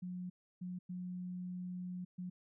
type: tone bursts at uneven times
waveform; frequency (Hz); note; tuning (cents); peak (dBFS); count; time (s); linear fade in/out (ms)
sine; 180.6; F#3; -42; -40; 4; 0.02-0.3 / 0.61-0.79 / 0.89-2.05 / 2.18-2.3; 10
effects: none